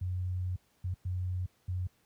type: tone bursts at uneven times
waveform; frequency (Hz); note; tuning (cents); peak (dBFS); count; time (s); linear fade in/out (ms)
sine; 91.1; F#2; -26; -30; 4; 0.01-0.56 / 0.84-0.94 / 1.05-1.46 / 1.68-1.87; 5
effects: pink hiss -70 dBFS RMS until 2.05 s + high-pass 60 Hz 12 dB/octave